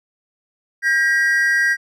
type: tone pair together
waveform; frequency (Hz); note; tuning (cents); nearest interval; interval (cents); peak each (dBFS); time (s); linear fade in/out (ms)
triangle; 1606 / 1909.9; G6 / A#6; +41 / +42; minor third; 301; -15; 0.82-1.77; 50
effects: none